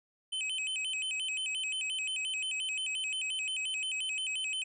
square tone with vibrato, 2793 Hz, F7, 1 cent flat, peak -33 dBFS, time 0.32-4.64 s, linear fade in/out 10 ms, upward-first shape square, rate 5.7 Hz, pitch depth 160 cents each way, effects resampled to 24000 Hz

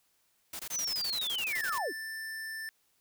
white noise bursts, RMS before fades -40 dBFS, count 15, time 0.53-1.784 s, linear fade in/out 5 ms, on 64 ms, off 21 ms
sine linear sweep, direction down, 6320 to 230 Hz, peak -31 dBFS, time 0.7-1.93 s, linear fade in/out 50 ms
square tone with pitch glide, 1760 to 1773.3 Hz, A6 to A6, 0 to +13 cents, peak -38 dBFS, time 1.53-2.69 s, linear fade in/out 0 ms, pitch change +13 cents, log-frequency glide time 1.68-2.1 s
effects white hiss -72 dBFS RMS until 3 s

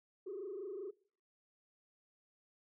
sine tone with frequency modulation, 392 Hz, G4, in tune, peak -40 dBFS, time 0.26-0.91 s, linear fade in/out 10 ms, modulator 25.1 Hz, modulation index 1.4, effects noise-tail reverb RT60 0.5 s tail -22 dB re dry + tanh soft clip ceiling -37 dBFS

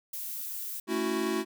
violet noise, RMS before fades -37 dBFS, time 0.13-0.8 s, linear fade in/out 5 ms
square chord, F# minor seventh, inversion first, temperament equal, 220 / 277.2 / 329.6 / 370 Hz, A3 / C#4 / E4 / F#4, 0 / 0 / 0 / 0 cents, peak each -35 / -38 / -33 / -32 dBFS, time 0.87-1.45 s, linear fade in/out 50 ms
effects none

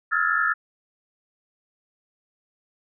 sine tone cluster, 1285 / 1370 / 1419 / 1674 / 1760 Hz, E6 / F6 / F6 / G#6 / A6, -45 / -34 / +27 / +13 / 0 cents, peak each -26 dBFS, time 0.11-0.54 s, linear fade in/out 20 ms, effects none

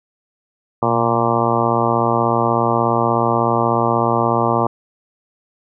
harmonic tone with a mistuned harmonic, 116.54 Hz, A#2, in tune, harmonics 1 / 2 / 3 / 4 / 5 / 6 / 7 / 8 / 9 / 10, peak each -23 / -23 / -23 / -23 / -23 / -23 / -23 / -23 / -23 / -23 dBFS, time 0.82-4.67 s, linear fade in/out 5 ms, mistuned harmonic 1, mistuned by +67 cents, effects none

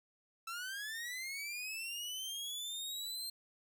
sawtooth linear sweep, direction up, 1318.5 to 4186 Hz, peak -37 dBFS, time 0.47-3.3 s, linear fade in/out 5 ms, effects none

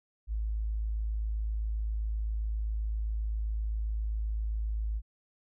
sine tone, 53.8 Hz, A1, 38 cents flat, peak -29 dBFS, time 0.27-5.02 s, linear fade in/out 50 ms, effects none

